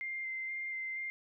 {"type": "tone with vibrato", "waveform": "sine", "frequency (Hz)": 2093, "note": "C7", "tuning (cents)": 0, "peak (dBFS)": -36, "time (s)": [0.01, 1.1], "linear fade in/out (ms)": 0, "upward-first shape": "square", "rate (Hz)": 2.1, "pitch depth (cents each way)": 11, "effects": []}